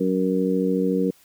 harmonic tone, 93.6 Hz, F#2, 20 cents sharp, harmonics 2 / 3 / 4 / 5, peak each -23 / -24 / -28 / -24 dBFS, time 0-1.11 s, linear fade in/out 10 ms, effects white hiss -56 dBFS RMS until 1.24 s

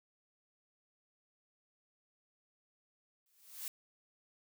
blue noise with exponential growth, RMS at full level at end -39 dBFS, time 3.26-3.68 s, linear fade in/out 1 ms, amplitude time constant 90 ms, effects none

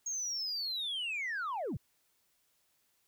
sine linear sweep, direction down, 6600 to 77.78 Hz, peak -32 dBFS, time 0.06-1.77 s, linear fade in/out 5 ms, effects tanh soft clip ceiling -32 dBFS + white hiss -74 dBFS RMS until 3.07 s

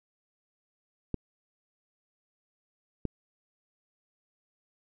clicks, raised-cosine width 3 ms, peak -17 dBFS, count 2, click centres 1.143 / 3.053 s, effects none

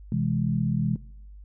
sine chord, C augmented, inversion none, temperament equal with one note detuned, 128.27 / 164.81 / 207.7 Hz, C3 / E3 / G#3, -34 / 0 / 0 cents, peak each -27 dBFS, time 0.12-0.96 s, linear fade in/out 2 ms, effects noise-tail reverb RT60 0.7 s tail -19 dB re dry + added 50 Hz sine -42 dBFS peak until 1.44 s

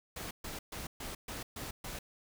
pink noise bursts, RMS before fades -42 dBFS, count 7, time 0.16-1.99 s, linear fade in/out 5 ms, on 150 ms, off 130 ms, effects none

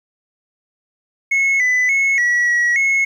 sine tone with pitch steps, 2184 / 2000 / 2187 / 1932 / 1919 / 2180 Hz, C#7 / B6 / C#7 / B6 / A#6 / C#7, -26 / +21 / -24 / -39 / +50 / -29 cents, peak -10 dBFS, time 1.31-3.05 s, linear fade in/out 10 ms, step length 290 ms, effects tanh soft clip ceiling -12 dBFS + 8-bit

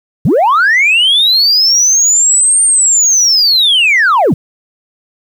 sine linear two-way sweep, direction up then down, 104.8 to 8870 to 104.8 Hz, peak -4 dBFS, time 0.25-4.34 s, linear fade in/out 5 ms, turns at 2.63 s, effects tanh soft clip ceiling -4 dBFS + 7-bit

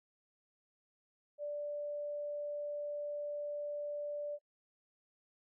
sine tone, 586 Hz, D5, 4 cents flat, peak -37 dBFS, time 1.38-4.39 s, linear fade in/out 50 ms, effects noise-tail reverb RT60 0.1 s tail -25 dB re dry

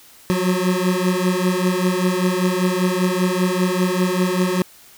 25% pulse beating tone pair, 180 / 185.1 Hz, F#3 / F#3, -47 / +1 cents, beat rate 5.1 Hz, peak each -16 dBFS, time 0.3-4.62 s, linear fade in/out 0 ms, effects white hiss -47 dBFS RMS until 4.97 s

